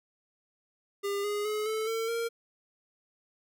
square tone with pitch steps, 401.8 / 413.3 / 425.2 / 437.4 / 450 / 462.9 Hz, G4 / G#4 / G#4 / A4 / A4 / A#4, +43 / -8 / +41 / -10 / +39 / -12 cents, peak -30 dBFS, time 1.03-2.29 s, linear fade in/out 20 ms, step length 210 ms, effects none

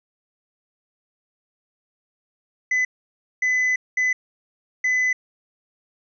triangle tone bursts at uneven times, 2010 Hz, B6, 30 cents sharp, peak -16 dBFS, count 4, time 2.71-2.85 / 3.42-3.76 / 3.97-4.13 / 4.84-5.13 s, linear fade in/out 5 ms, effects resampled to 16000 Hz

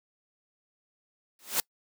white noise with exponential growth, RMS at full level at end -23 dBFS, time 1.39-1.6 s, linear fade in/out 1 ms, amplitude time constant 45 ms, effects noise-tail reverb RT60 0.1 s tail -26 dB re dry + high-pass 200 Hz 12 dB/octave

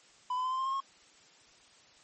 triangle tone with pitch steps, 999 / 1012.9 / 1027.1 / 1041.4 / 1056 / 1070.7 / 1085.6 Hz, B5 / B5 / C6 / C6 / C6 / C6 / C#6, +20 / +43 / -32 / -8 / +16 / +40 / -36 cents, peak -28 dBFS, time 0.3-0.804 s, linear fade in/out 5 ms, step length 72 ms, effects white hiss -60 dBFS RMS until 2.03 s + MP3 32 kbps

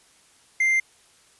triangle tone, 2093 Hz, C7, in tune, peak -16 dBFS, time 0.6-0.8 s, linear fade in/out 5 ms, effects white hiss -57 dBFS RMS until 1.39 s + resampled to 24000 Hz

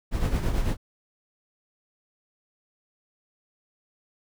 brown noise with tremolo, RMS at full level -22 dBFS, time 0.11-0.77 s, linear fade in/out 50 ms, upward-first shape triangle, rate 9 Hz, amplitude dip 60%, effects none

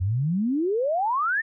sine exponential sweep, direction up, 86.5 to 1864.7 Hz, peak -21 dBFS, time 0-1.42 s, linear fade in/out 20 ms, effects none

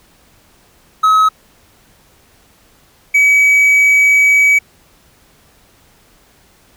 triangle tone pair in turn, 1280 / 2276 Hz, D#6 / C#7, +49 / +45 cents, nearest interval minor seventh, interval 996 cents, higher second, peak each -5 dBFS, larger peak neither, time 1.03-1.29 / 3.14-4.59 s, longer second, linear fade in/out 10 ms, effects pink hiss -50 dBFS RMS until 6.76 s

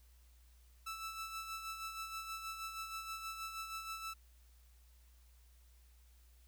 sawtooth tone with tremolo, 1318.5 Hz, E6, in tune, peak -37 dBFS, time 0.86-4.14 s, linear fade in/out 10 ms, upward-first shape sine, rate 6.3 Hz, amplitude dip 50%, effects added 60 Hz sine -61 dBFS peak until 6.47 s + white hiss -72 dBFS RMS until 6.47 s

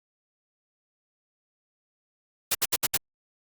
white noise bursts, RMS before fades -23 dBFS, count 5, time 2.51-2.974 s, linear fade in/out 10 ms, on 40 ms, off 66 ms, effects Opus 48 kbps

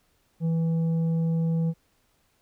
triangle tone with tanh clipping, 164.2 Hz, E3, 6 cents flat, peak -23 dBFS, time 0.4-1.74 s, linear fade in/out 50 ms, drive 10 dB, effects pink hiss -68 dBFS RMS until 2.41 s

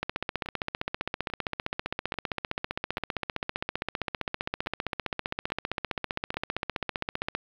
two click trains, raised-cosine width 0.3 ms, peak -12 / -24 dBFS, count 113 / 8, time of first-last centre 0.03-7.35 / 0.46-6.342 s, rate 15.3 / 1.19 Hz, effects low-pass 4000 Hz 12 dB/octave + 8-bit

